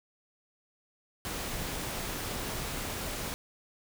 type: noise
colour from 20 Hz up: pink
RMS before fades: -36 dBFS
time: 1.25-3.34 s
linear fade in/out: 0 ms
effects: none